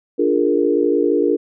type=chord; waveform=sine; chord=Bb dominant seventh; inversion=first; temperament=equal; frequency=293.7 / 349.2 / 415.3 / 466.2 Hz; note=D4 / F4 / Ab4 / Bb4; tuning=0 / 0 / 0 / 0 cents; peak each=-19 dBFS; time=0.18-1.37 s; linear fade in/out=20 ms; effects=none